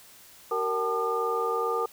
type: tone cluster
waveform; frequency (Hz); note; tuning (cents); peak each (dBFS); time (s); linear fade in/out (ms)
sine; 381.4 / 463.4 / 769 / 876 / 1208; G4 / A#4 / G5 / A5 / D6; -47 / -10 / -33 / -8 / +48; -35 / -28 / -36 / -35 / -29; 0.51-1.86; 5
effects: white hiss -52 dBFS RMS until 1.92 s